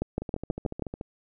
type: two click trains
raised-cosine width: 2 ms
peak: -21 / -14 dBFS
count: 12 / 6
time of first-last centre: 0.22-1.011 / 0.02-0.823 s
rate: 13.9 / 6.23 Hz
effects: none